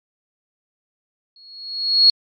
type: tone with exponential growth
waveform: sine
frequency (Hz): 4323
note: C#8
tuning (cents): -44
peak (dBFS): -6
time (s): 1.36-2.1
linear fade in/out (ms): 2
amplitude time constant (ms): 160
effects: MP3 48 kbps